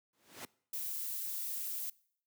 pink noise with exponential growth, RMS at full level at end -41 dBFS, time 0.13-0.45 s, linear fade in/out 2 ms, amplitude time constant 69 ms
violet noise, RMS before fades -39 dBFS, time 0.73-1.9 s, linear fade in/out 5 ms
effects noise-tail reverb RT60 0.6 s tail -23 dB re dry + high-pass 200 Hz 12 dB/octave

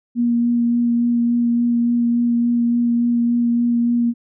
sine tone with vibrato, 237.4 Hz, A#3, 32 cents sharp, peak -14 dBFS, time 0.15-4.14 s, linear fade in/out 50 ms, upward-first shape sine, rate 3.5 Hz, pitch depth 12 cents each way, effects none

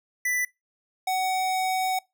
square tone pair in turn, 1985 / 749.8 Hz, B6 / F#5, +8 / +23 cents, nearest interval octave + perfect fourth, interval 1685 cents, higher first, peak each -24 dBFS, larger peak neither, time 0.25-0.45 / 1.07-1.99 s, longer second, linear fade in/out 5 ms, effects noise-tail reverb RT60 0.2 s tail -23 dB re dry

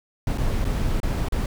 brown noise with dropouts, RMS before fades -23 dBFS, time 0.27-1.46 s, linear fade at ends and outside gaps 2 ms, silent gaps 0.376-0.381 / 0.644-0.65 / 1.002-1.031 / 1.286-1.322 s, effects none

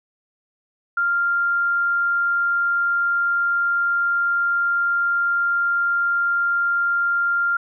sine tone, 1394 Hz, F6, 4 cents flat, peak -17 dBFS, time 0.97-7.57 s, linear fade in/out 5 ms, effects none

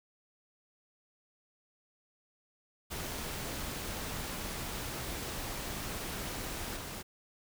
pink noise with level steps, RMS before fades -39 / -42 dBFS, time 2.9-7.03 s, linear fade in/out 20 ms, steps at 6.76 s, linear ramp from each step 10 ms, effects none

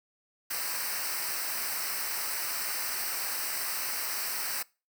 white noise with comb filter, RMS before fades -33 dBFS, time 0.5-4.63 s, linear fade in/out 10 ms, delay 0.29 ms, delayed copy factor -0.8, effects noise-tail reverb RT60 0.3 s tail -23 dB re dry

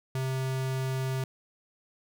square tone, 131.6 Hz, C3, 10 cents sharp, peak -29 dBFS, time 0.15-1.24 s, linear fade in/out 2 ms, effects none

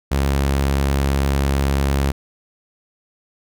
sawtooth tone, 69 Hz, C#2, 7 cents flat, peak -12 dBFS, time 0.11-2.12 s, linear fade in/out 10 ms, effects none

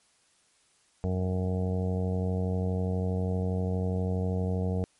harmonic tone, 92.4 Hz, F#2, 2 cents flat, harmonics 1 / 2 / 3 / 4 / 5 / 6 / 7 / 8 / 9, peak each -28 / -31 / -42 / -44 / -35 / -47 / -41 / -46 / -51 dBFS, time 1.04-4.84 s, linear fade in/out 0 ms, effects white hiss -66 dBFS RMS until 4.99 s + MP3 48 kbps

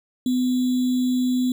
sine tone with sample-and-hold, 252 Hz, B3, 35 cents sharp, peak -18 dBFS, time 0.26-1.52 s, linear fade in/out 2 ms, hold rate 3675 Hz, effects none

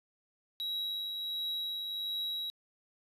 triangle tone with tremolo, 3867 Hz, B7, 37 cents flat, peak -31 dBFS, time 0.6-2.5 s, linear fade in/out 0 ms, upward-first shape triangle, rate 1.4 Hz, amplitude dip 35%, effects resampled to 32000 Hz

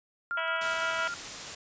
sine tone with tremolo, 1396.9 Hz, F6, in tune, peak -29 dBFS, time 0.31-1.14 s, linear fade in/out 0 ms, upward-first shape square, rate 5.9 Hz, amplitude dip 40%
harmonic tone, 327 Hz, E4, 14 cents flat, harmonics 2 / 3 / 4 / 5 / 6 / 7 / 8 / 9 / 10, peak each -36 / -38 / -39 / -40 / -41 / -41 / -42 / -43 / -43 dBFS, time 0.37-1.08 s, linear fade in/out 5 ms
white noise, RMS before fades -39 dBFS, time 0.61-1.55 s, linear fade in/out 5 ms
effects resampled to 16000 Hz

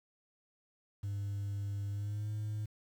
sine tone with pitch glide, 100.6 to 106.34 Hz, G2 to G#2, +45 to +41 cents, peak -32 dBFS, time 1.03-2.66 s, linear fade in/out 10 ms, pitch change +96 cents, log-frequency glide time 1.9-2.31 s, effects tanh soft clip ceiling -34 dBFS + 10-bit

